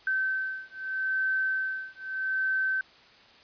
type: beating tone pair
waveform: sine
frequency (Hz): 1541 / 1541.8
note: G6 / G6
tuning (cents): -30 / -29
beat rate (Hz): 0.8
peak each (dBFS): -30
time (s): 0.07-2.81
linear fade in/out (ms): 2
effects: white hiss -55 dBFS RMS until 3.43 s + resampled to 11025 Hz